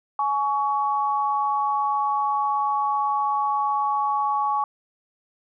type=tone pair together; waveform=sine; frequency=841.3 / 1123 Hz; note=G#5 / C#6; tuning=+22 / +22 cents; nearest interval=perfect fourth; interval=500 cents; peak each=-23 dBFS; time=0.19-4.64 s; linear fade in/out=2 ms; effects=none